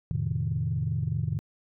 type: chord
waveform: sine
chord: F dominant seventh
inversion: none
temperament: equal with one note detuned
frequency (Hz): 87.31 / 111.21 / 130.81 / 155.56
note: F2 / A2 / C3 / Eb3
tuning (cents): 0 / +19 / 0 / 0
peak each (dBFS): -33 / -30 / -31 / -30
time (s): 0.11-1.39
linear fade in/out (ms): 0
effects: tanh soft clip ceiling -17 dBFS